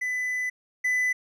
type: tone pair in turn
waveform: triangle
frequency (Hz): 2000 / 2000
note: B6 / B6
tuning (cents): +21 / +21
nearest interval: unison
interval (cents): 0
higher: neither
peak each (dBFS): -24 / -20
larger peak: second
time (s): 0.01-0.5 / 0.84-1.13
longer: first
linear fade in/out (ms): 10
effects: none